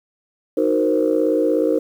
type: chord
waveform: sine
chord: C half-diminished seventh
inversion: first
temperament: equal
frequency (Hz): 311.1 / 370 / 466.2 / 523.3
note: Eb4 / Gb4 / Bb4 / C5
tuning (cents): 0 / 0 / 0 / 0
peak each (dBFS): -19 / -23 / -19 / -20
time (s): 0.57-1.79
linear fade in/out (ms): 5
effects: tanh soft clip ceiling -6 dBFS + 8-bit